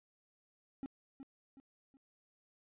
triangle tone with echo, 270.8 Hz, C#4, 40 cents flat, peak -37 dBFS, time 0.83-0.86 s, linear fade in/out 0 ms, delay 370 ms, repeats 3, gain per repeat -8 dB, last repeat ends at 1.97 s, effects resampled to 8000 Hz

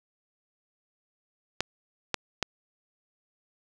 clicks, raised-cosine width 0.2 ms, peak -8 dBFS, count 3, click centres 1.606 / 2.143 / 2.427 s, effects 7-bit

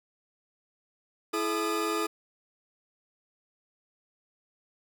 40% pulse tone cluster, 331.3 / 427.7 / 1220 Hz, E4 / A4 / D#6, +9 / -49 / -34 cents, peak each -31 dBFS, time 1.33-2.07 s, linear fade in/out 10 ms, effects none

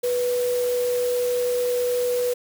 sine tone in noise, 491.4 Hz, B4, 9 cents flat, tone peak -20 dBFS, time 0.03-2.34 s, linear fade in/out 10 ms, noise white, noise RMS -35 dBFS, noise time 0.03-2.34 s, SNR +12 dB, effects none

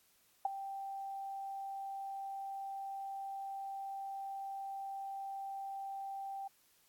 sine tone with ADSR envelope, 784 Hz, G5, in tune, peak -26 dBFS, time 0.45-6.48 s, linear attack 4 ms, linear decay 15 ms, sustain -14 dB, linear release 9 ms, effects white hiss -70 dBFS RMS until 6.88 s + AAC 64 kbps

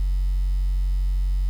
sine tone, 46.25 Hz, F#1, in tune, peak -17 dBFS, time 0-1.49 s, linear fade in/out 0 ms, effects tanh soft clip ceiling -17 dBFS + 8-bit

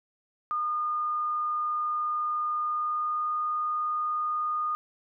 sine tone with pitch glide, 1219 to 1226.1 Hz, D#6 to D#6, -36 to -26 cents, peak -26 dBFS, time 0.51-4.75 s, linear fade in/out 0 ms, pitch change +10 cents, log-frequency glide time 2.6-3.32 s, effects none

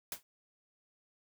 white noise with exponential decay, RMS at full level -35 dBFS, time 0.12-0.23 s, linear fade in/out 1 ms, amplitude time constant 22 ms, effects none

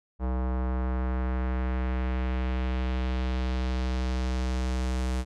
square tone with low-pass filter sweep, 63.4 Hz, B1, 46 cents sharp, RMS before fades -28 dBFS, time 0.19-5.25 s, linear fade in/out 50 ms, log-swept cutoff 1000 to 8800 Hz, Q 1.2, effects none

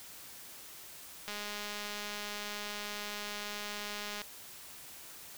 click train, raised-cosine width 0.2 ms, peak -23 dBFS, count 609, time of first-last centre 1.28-4.217 s, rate 207 Hz, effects white hiss -50 dBFS RMS until 5.37 s

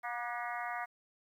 harmonic tone with a mistuned harmonic, 239.6 Hz, A#3, 48 cents sharp, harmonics 3 / 4 / 5 / 6 / 7 / 8 / 9, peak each -40 / -44 / -43 / -46 / -48 / -44 / -47 dBFS, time 0.03-0.86 s, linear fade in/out 20 ms, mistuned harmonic 6, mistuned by +38 cents, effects 11-bit

